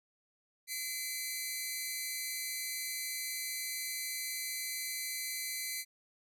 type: tone pair together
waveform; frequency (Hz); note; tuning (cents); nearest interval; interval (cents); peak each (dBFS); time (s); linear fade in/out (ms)
10% pulse; 2041 / 2313; C7 / D7; -44 / -27; major second; 217; -29 / -32; 0.67-5.85; 50
effects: none